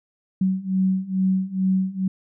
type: beating tone pair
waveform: sine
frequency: 187.4 / 189.7 Hz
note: F#3 / F#3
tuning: +22 / +43 cents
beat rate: 2.3 Hz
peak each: -23 / -21 dBFS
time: 0.41-2.08 s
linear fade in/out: 5 ms
effects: none